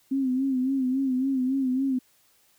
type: tone with vibrato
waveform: sine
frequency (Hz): 262.7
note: C4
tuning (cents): +7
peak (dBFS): -22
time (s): 0.11-1.99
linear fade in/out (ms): 10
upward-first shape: sine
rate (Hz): 3.6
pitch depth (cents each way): 69
effects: white hiss -63 dBFS RMS until 2.58 s